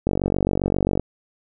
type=click train; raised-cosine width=2 ms; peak=-7 dBFS; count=45; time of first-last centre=0.07-0.996 s; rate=47.5 Hz; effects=none